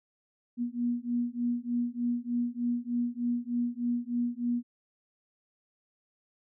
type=beating tone pair; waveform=sine; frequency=238.9 / 242.2 Hz; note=A#3 / B3; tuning=+43 / -34 cents; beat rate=3.3 Hz; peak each=-31 dBFS; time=0.57-4.63 s; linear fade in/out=50 ms; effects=none